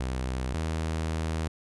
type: tone pair in turn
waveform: sawtooth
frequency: 64 / 80.05 Hz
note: C2 / D#2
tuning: -38 / +50 cents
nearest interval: major third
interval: 388 cents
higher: second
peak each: -25 / -24 dBFS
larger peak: second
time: 0-0.54 / 0.54-1.48 s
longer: second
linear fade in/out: 5 ms
effects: resampled to 24000 Hz